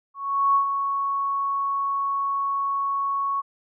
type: tone with ADSR envelope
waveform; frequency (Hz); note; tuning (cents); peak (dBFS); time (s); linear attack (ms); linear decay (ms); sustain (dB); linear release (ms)
sine; 1108.7; C#6; 0; -15; 0.14-3.42; 410; 100; -7; 25
effects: none